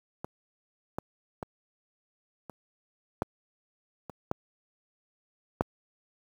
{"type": "clicks", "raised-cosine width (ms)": 1, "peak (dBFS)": [-21, -18, -20, -27, -13, -25, -14, -9], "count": 8, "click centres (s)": [0.245, 0.985, 1.428, 2.497, 3.221, 4.097, 4.314, 5.609], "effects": ["high-pass 60 Hz 12 dB/octave", "8-bit"]}